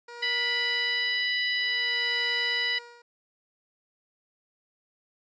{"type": "tone with tremolo", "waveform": "15% pulse", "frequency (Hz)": 476.3, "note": "A#4", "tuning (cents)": 37, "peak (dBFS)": -30, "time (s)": [0.08, 3.02], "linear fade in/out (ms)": 5, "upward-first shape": "sine", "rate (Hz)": 0.56, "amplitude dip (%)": 95}
{"type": "harmonic tone", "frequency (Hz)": 987.8, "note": "B5", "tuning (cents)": 0, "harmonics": [2, 3, 4, 5], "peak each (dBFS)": [-27, -31, -33, -35], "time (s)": [0.22, 2.79], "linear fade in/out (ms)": 10}
{"effects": ["resampled to 16000 Hz"]}